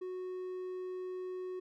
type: tone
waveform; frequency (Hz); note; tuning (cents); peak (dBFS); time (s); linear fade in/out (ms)
triangle; 368; F#4; -9; -36; 0.01-1.6; 10
effects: none